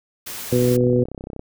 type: noise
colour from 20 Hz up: white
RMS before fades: -32 dBFS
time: 0.26-0.77 s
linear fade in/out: 10 ms
type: harmonic tone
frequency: 123.47 Hz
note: B2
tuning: in tune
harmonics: 1 / 2 / 3 / 4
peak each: -20 / -20 / -20 / -20 dBFS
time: 0.52-1.04 s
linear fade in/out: 5 ms
type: click train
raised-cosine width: 2 ms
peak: -19 dBFS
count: 29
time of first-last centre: 0.53-1.394 s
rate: 32.4 Hz
effects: none